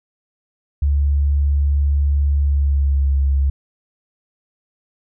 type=tone with pitch glide; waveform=sine; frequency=71.3 to 68.79 Hz; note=C#2 to C#2; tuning=+49 to -13 cents; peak=-13 dBFS; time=0.82-3.5 s; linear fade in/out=5 ms; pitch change=-62 cents; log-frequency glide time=2.38-3.14 s; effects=none